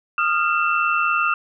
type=tone cluster; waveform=sine; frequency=1230 / 1333 / 1393 / 2678 Hz; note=D#6 / E6 / F6 / E7; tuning=-20 / +19 / -5 / +27 cents; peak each=-21 / -29 / -21 / -23 dBFS; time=0.18-1.34 s; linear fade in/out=2 ms; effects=none